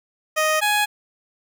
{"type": "tone pair in turn", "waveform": "15% pulse", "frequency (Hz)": [622.3, 835], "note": ["D#5", "G#5"], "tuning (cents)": [0, 9], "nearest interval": "perfect fourth", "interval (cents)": 509, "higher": "second", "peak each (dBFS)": -11, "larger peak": "neither", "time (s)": [[0.36, 0.61], [0.61, 0.86]], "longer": "neither", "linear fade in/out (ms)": 20, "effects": []}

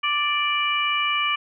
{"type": "harmonic tone", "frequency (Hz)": 587.3, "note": "D5", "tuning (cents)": 0, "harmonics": [2, 3, 4, 5], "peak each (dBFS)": [-24, -33, -24, -26], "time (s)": [0.03, 1.36], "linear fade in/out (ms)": 10, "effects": []}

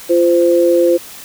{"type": "tone pair together", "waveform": "sine", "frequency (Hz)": [344.9, 516.8], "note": ["F4", "C5"], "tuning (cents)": [-22, -21], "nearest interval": "perfect fifth", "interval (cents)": 701, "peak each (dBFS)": -11, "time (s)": [0.09, 0.98], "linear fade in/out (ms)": 20, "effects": ["white hiss -34 dBFS RMS until 1.24 s"]}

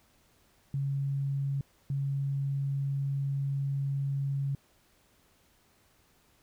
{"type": "tone pair in turn", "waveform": "sine", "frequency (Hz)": [138.59, 138.59], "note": ["C#3", "C#3"], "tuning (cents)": [0, 0], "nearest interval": "unison", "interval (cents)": 0, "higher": "neither", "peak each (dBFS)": -28, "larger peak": "neither", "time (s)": [[0.74, 1.61], [1.9, 4.55]], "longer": "second", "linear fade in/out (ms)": 2, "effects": ["pink hiss -66 dBFS RMS until 6.42 s"]}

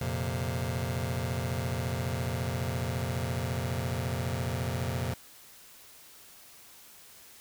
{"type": "chord", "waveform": "sawtooth", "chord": "F suspended fourth", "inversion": "none", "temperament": "just", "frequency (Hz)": [87.31, 116.41, 130.96], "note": ["F2", "Bb2", "C3"], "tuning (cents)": [0, -2, 2], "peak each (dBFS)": -30, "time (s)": [0.01, 5.14], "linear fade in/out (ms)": 5, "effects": ["white hiss -53 dBFS RMS until 7.4 s"]}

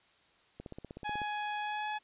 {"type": "click train", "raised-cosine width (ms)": 2, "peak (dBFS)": -30, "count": 11, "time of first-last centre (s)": [0.6, 1.217], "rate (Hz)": 16.2}
{"type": "tone with pitch glide", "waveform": "sawtooth", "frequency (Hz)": [837, 847.2], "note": ["G#5", "G#5"], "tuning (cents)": [13, 34], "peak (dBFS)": -30, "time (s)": [1.04, 1.99], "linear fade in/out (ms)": 20, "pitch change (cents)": 21, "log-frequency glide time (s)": [1.59, 1.88]}
{"effects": ["white hiss -66 dBFS RMS until 2.03 s", "resampled to 8000 Hz"]}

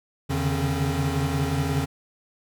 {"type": "tone cluster", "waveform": "square", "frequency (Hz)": [82.9, 137, 142.4, 153.8, 271.3], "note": ["E2", "C#3", "C#3", "D#3", "C#4"], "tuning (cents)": [10, -20, 47, -20, -37], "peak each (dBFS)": -30, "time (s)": [0.29, 1.86], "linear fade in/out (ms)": 20, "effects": []}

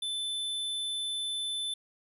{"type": "tone", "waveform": "square", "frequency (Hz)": 3520, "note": "A7", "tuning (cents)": 0, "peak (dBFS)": -32, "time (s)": [0.02, 1.74], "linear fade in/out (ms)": 5, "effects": ["resampled to 32000 Hz"]}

